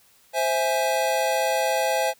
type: chord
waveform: square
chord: C augmented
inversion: none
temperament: equal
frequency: 523.3 / 659.3 / 830.6 Hz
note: C5 / E5 / G#5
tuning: 0 / 0 / 0 cents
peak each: -26 dBFS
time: 0.33-2.14 s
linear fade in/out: 50 ms
effects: white hiss -58 dBFS RMS until 2.19 s